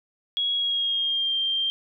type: tone with pitch glide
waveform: sine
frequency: 3322 to 3174 Hz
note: G#7 to G7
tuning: 0 to +21 cents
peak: -22 dBFS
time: 0.37-1.7 s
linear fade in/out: 0 ms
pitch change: -79 cents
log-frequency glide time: 0.54-1.36 s
effects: none